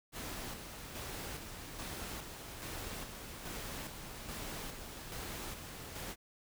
pink noise with tremolo, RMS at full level -43 dBFS, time 0.12-6.16 s, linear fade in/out 50 ms, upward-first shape square, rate 1.2 Hz, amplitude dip 40%, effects none

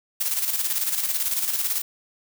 blue noise with tremolo, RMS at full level -23 dBFS, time 0.2-1.82 s, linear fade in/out 10 ms, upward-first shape square, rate 18 Hz, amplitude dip 50%, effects none

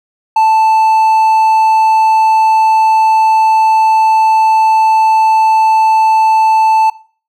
triangle tone, 880 Hz, A5, in tune, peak -4 dBFS, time 0.36-6.9 s, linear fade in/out 5 ms, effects noise-tail reverb RT60 0.4 s tail -19 dB re dry

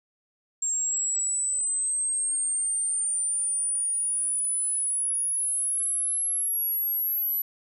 sine linear sweep, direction up, 7440 to 11840 Hz, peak -24 dBFS, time 0.62-7.42 s, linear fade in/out 5 ms, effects none

